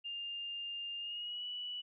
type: tone with pitch glide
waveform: sine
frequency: 2806 to 2951 Hz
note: F7 to F#7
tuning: +8 to -5 cents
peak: -39 dBFS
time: 0.04-1.82 s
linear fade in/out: 20 ms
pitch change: +87 cents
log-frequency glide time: 0.98-1.45 s
effects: none